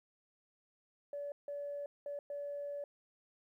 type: tone bursts at uneven times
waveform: sine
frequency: 574 Hz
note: D5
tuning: 40 cents flat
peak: -38 dBFS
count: 4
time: 1.13-1.32 / 1.48-1.86 / 2.06-2.19 / 2.3-2.84 s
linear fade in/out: 2 ms
effects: tanh soft clip ceiling -34 dBFS + 13-bit